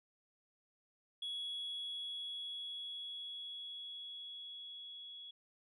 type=tone with level ramp; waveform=sine; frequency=3356 Hz; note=G#7; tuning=17 cents sharp; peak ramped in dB=-37 to -48 dBFS; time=1.22-5.31 s; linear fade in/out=5 ms; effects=tanh soft clip ceiling -37 dBFS